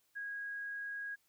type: tone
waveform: sine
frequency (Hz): 1645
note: G#6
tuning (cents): -17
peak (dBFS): -39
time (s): 0.15-1.16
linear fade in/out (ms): 20
effects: white hiss -75 dBFS RMS until 1.28 s